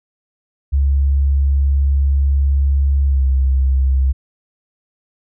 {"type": "tone with pitch glide", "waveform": "sine", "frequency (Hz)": [69.3, 66.29], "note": ["C#2", "C2"], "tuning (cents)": [0, 23], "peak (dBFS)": -11, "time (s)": [0.72, 4.13], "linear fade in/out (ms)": 20, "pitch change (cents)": -77, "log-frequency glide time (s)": [3.07, 3.24], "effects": []}